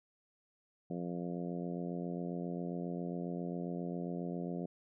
harmonic tone, 87.4 Hz, F2, 2 cents sharp, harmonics 2 / 3 / 4 / 5 / 6 / 7 / 8, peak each -39 / -43 / -45 / -47 / -49 / -50 / -51 dBFS, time 0.9-4.66 s, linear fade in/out 5 ms, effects none

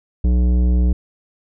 triangle tone with tanh clipping, 61 Hz, B1, 21 cents flat, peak -14 dBFS, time 0.24-0.93 s, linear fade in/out 5 ms, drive 17 dB, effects none

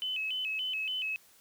sine tone with vibrato, 2794 Hz, F7, in tune, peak -31 dBFS, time 0.02-1.16 s, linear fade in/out 0 ms, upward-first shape square, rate 3.5 Hz, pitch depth 140 cents each way, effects white hiss -61 dBFS RMS until 1.4 s

